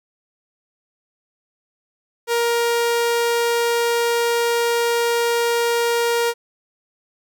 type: tone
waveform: sawtooth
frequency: 470 Hz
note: A#4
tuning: 14 cents sharp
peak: -13 dBFS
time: 2.27-6.34 s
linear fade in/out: 50 ms
effects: none